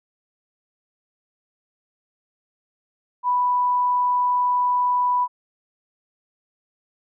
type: tone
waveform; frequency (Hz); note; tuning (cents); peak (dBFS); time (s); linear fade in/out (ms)
sine; 987.8; B5; 0; -17; 3.23-5.28; 50
effects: none